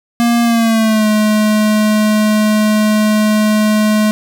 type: tone with pitch glide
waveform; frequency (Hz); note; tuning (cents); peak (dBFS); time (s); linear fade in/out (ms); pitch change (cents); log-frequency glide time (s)
square; 235.5 to 213.5; A#3 to G#3; +18 to +48; -10; 0.2-4.11; 0; -170; 0.43-1.07
effects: none